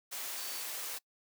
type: tone in noise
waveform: sine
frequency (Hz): 4534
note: C#8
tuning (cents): +38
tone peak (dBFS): -48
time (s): 0.36-0.63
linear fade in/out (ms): 20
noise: white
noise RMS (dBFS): -40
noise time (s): 0.11-0.99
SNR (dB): -11
effects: noise-tail reverb RT60 0.1 s tail -24 dB re dry + high-pass 400 Hz 12 dB/octave